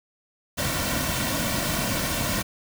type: noise with comb filter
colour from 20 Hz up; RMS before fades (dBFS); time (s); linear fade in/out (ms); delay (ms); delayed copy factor
pink; -26; 0.57-2.43; 20; 2.4; -0.65
effects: none